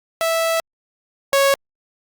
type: tone pair in turn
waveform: sawtooth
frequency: 657 / 552.5 Hz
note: E5 / C#5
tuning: -6 / -6 cents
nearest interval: minor third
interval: 300 cents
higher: first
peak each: -13 / -9 dBFS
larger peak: second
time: 0.21-0.6 / 1.33-1.54 s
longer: first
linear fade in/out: 0 ms
effects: Opus 48 kbps